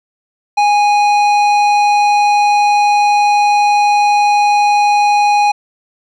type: tone with tanh clipping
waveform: triangle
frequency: 826 Hz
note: G#5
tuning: 10 cents flat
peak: -10 dBFS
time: 0.57-5.52 s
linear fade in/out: 10 ms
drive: 17 dB
effects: none